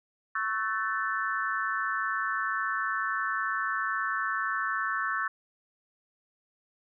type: chord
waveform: sine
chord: F# minor seventh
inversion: second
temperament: equal with one note detuned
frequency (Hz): 1108.7 / 1318.5 / 1516.3 / 1760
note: C#6 / E6 / F#6 / A6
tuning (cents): 0 / 0 / +42 / 0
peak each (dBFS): -33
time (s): 0.35-5.28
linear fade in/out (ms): 5
effects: none